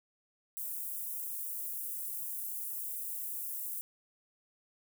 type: high-pass noise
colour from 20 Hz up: white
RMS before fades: -39 dBFS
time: 0.57-3.81 s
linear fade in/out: 0 ms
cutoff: 10000 Hz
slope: 24 dB/octave
effects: none